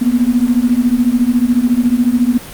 sine beating tone pair, 235.7 / 249.7 Hz, A#3 / B3, +19 / +19 cents, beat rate 14 Hz, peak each -13 / -12 dBFS, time 0.01-2.38 s, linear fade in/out 10 ms, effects pink hiss -31 dBFS RMS until 2.53 s + Opus 32 kbps

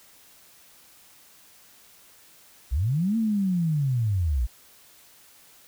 sine linear two-way sweep, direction up then down, 53.6 to 230 to 53.6 Hz, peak -21 dBFS, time 2.71-4.47 s, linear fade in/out 20 ms, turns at 3.17 s, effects white hiss -54 dBFS RMS until 5.67 s

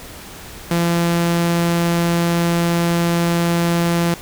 sawtooth tone, 170.5 Hz, F3, 41 cents flat, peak -11 dBFS, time 0.71-4.14 s, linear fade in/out 2 ms, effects pink hiss -36 dBFS RMS until 4.21 s

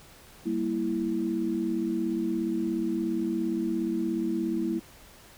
sine chord, E diminished, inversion first, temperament equal, 196 / 233.1 / 329.6 Hz, G3 / Bb3 / E4, 0 / 0 / 0 cents, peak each -33 / -31 / -28 dBFS, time 0.45-4.8 s, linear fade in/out 20 ms, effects pink hiss -52 dBFS RMS until 5.37 s

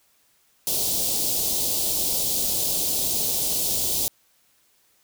white band-stop noise, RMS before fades -24 dBFS, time 0.67-4.08 s, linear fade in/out 0 ms, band 720 to 3500 Hz, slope 24 dB/octave, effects white hiss -63 dBFS RMS until 5.03 s

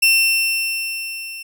sawtooth tone with level ramp, 2700 Hz, E7, 41 cents sharp, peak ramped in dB -7 to -27 dBFS, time 0.02-1.43 s, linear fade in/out 10 ms, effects none

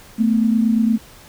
sine tone pair together, 221.3 / 250 Hz, A3 / B3, +10 / +21 cents, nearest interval major second, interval 211 cents, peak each -14 / -20 dBFS, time 0.18-0.98 s, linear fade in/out 20 ms, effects pink hiss -44 dBFS RMS until 1.28 s

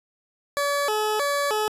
20% pulse tone with vibrato, 493.9 Hz, B4, in tune, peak -17 dBFS, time 0.57-1.68 s, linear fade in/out 0 ms, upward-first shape square, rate 1.6 Hz, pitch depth 250 cents each way, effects resampled to 32000 Hz + 8-bit

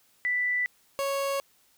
sine / 30% pulse tone pair in turn, 1979 / 552.9 Hz, B6 / C#5, +3 / -5 cents, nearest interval octave + minor seventh, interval 2208 cents, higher first, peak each -24 dBFS, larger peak neither, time 0.25-0.66 / 0.99-1.4 s, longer neither, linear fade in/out 0 ms, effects white hiss -64 dBFS RMS until 1.77 s

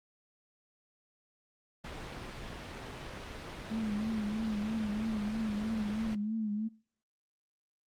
pink low-pass noise, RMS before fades -43 dBFS, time 1.84-6.15 s, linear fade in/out 5 ms, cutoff 4200 Hz, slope 12 dB/octave
click, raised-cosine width 2 ms, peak -36 dBFS, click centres 2.773 s
sine tone with vibrato, 215.2 Hz, A3, 38 cents flat, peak -31 dBFS, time 3.7-6.69 s, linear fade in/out 20 ms, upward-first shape triangle, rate 3.1 Hz, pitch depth 88 cents each way
effects noise-tail reverb RT60 0.5 s tail -26 dB re dry + Opus 32 kbps

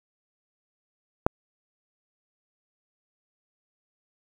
click, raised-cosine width 1 ms, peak -4 dBFS, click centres 1.265 s, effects 7-bit

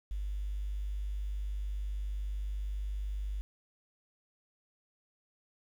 sine tone, 49.97 Hz, G1, 34 cents sharp, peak -33 dBFS, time 0.11-3.41 s, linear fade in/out 0 ms, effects 10-bit

